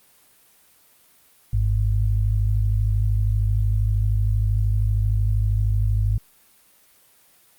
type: tone pair together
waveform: sine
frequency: 50.93 / 103.83 Hz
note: G#1 / G#2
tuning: -33 / 0 cents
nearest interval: octave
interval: 1233 cents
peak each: -20 dBFS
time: 1.53-6.18 s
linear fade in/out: 5 ms
effects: white hiss -56 dBFS RMS until 7.58 s + Opus 32 kbps